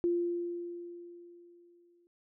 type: tone with exponential decay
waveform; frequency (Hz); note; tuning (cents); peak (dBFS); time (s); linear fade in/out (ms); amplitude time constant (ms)
sine; 346.8; F4; -12; -25; 0.04-2.07; 0; 440
effects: none